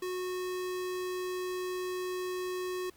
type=tone; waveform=square; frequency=365.8 Hz; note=F#4; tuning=20 cents flat; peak=-34 dBFS; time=0.02-2.9 s; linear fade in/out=5 ms; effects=pink hiss -62 dBFS RMS until 2.96 s